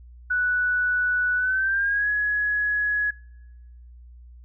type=tone with pitch glide; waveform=sine; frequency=1480 to 1680.5 Hz; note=F#6 to G#6; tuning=0 to +20 cents; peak=-20 dBFS; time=0.3-3.11 s; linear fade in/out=10 ms; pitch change=+220 cents; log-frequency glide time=1.36-2.09 s; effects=noise-tail reverb RT60 1.0 s tail -25 dB re dry + added 60 Hz sine -43 dBFS peak until 4.44 s